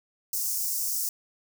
white high-pass noise, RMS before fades -29 dBFS, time 0.33-1.09 s, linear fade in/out 2 ms, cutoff 5200 Hz, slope 48 dB/octave, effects none

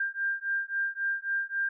sine beating tone pair, 1591 / 1594.7 Hz, G6 / G6, +25 / +29 cents, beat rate 3.7 Hz, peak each -31 dBFS, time 0-1.69 s, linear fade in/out 5 ms, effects none

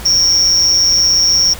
triangle tone with amplitude modulation, 5550 Hz, F8, 12 cents flat, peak -3 dBFS, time 0.05-1.54 s, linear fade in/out 10 ms, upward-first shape sine, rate 183 Hz, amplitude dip 100%, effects added 60 Hz sine -32 dBFS peak until 1.59 s + pink hiss -30 dBFS RMS until 1.59 s

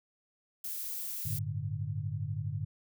violet noise, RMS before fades -38 dBFS, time 0.64-1.39 s, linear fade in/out 5 ms
sine chord, G suspended second, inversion none, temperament just, 98 / 110.25 / 147 Hz, G2 / A2 / D3, 0 / +4 / +2 cents, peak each -37 dBFS, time 1.25-2.65 s, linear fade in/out 10 ms
effects none

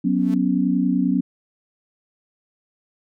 sine chord, F# suspended fourth, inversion none, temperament equal, 185 / 246.9 / 277.2 Hz, F#3 / B3 / C#4, 0 / 0 / 0 cents, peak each -21 dBFS, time 0.04-1.21 s, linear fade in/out 10 ms
sawtooth tone with exponential growth, 220 Hz, A3, in tune, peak -29 dBFS, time 0.09-0.34 s, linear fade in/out 0 ms, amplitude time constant 54 ms
effects none

